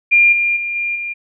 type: tone with level steps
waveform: sine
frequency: 2400 Hz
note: D7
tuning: 37 cents sharp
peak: -7 / -13 / -19 / -17 / -21 dBFS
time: 0.11-1.14 s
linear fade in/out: 20 ms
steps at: 0.32 / 0.56 / 0.75 / 0.95 s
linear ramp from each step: 10 ms
effects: none